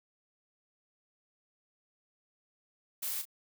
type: noise with echo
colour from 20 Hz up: blue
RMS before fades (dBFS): -36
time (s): 3.02-3.22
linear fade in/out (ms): 10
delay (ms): 34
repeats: 1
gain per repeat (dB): -9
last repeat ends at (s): 3.254
effects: none